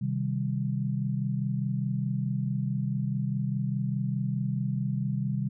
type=chord; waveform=sine; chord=C minor; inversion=none; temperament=equal; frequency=130.81 / 155.56 / 196 Hz; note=C3 / Eb3 / G3; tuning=0 / 0 / 0 cents; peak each=-29 / -33 / -31 dBFS; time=0.01-5.49 s; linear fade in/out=10 ms; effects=none